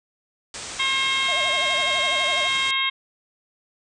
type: low-pass noise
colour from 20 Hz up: white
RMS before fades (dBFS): -35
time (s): 0.54-2.71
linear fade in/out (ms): 2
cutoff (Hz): 8800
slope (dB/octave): 96
type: harmonic tone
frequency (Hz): 536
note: C5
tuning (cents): +42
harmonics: 2 / 3 / 4 / 5 / 6 / 7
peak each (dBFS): -28 / -34 / -24 / -32 / -25 / -28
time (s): 0.79-2.9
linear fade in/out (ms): 10
type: tone with vibrato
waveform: triangle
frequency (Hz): 643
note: E5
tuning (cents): -43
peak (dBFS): -27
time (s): 1.28-2.48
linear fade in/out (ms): 10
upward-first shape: sine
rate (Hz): 12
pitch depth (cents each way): 180
effects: none